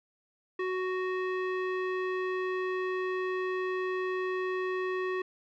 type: tone with low-pass filter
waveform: square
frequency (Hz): 370.8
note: F#4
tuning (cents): +4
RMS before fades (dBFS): -32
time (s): 0.59-5.22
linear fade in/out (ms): 5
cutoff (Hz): 2100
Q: 1.9
effects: none